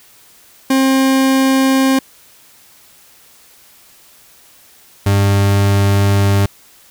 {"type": "tone pair in turn", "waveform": "40% pulse", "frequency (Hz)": [266.3, 99.75], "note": ["C4", "G2"], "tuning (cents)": [31, 31], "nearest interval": "octave + perfect fourth", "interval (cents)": 1700, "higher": "first", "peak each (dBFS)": -9, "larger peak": "neither", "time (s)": [[0.7, 1.99], [5.06, 6.46]], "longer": "second", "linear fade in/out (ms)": 5, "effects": ["white hiss -46 dBFS RMS until 6.9 s"]}